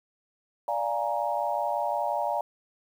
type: chord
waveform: sine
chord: Bb dominant seventh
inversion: first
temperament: equal with one note detuned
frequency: 587.3 / 698.5 / 830.6 / 936.1 Hz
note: D5 / F5 / Ab5 / Bb5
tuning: 0 / 0 / 0 / +7 cents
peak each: -31 dBFS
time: 0.68-2.41 s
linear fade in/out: 2 ms
effects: 9-bit